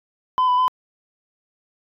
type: tone with pitch steps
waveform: sine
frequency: 1015 / 995 / 1014 Hz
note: B5 / B5 / B5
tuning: +47 / +13 / +45 cents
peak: -12 dBFS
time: 0.38-0.68 s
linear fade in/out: 0 ms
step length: 100 ms
effects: tanh soft clip ceiling -14 dBFS